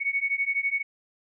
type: beating tone pair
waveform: sine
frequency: 2217 / 2229 Hz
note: C#7 / C#7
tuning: 0 / +9 cents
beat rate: 12 Hz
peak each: -27 dBFS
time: 0-0.83 s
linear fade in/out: 20 ms
effects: none